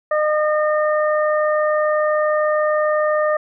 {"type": "harmonic tone", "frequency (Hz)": 609, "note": "D#5", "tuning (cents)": -37, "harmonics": [1, 2, 3], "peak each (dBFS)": [-16, -22, -26], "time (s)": [0.11, 3.37], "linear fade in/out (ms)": 5, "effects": []}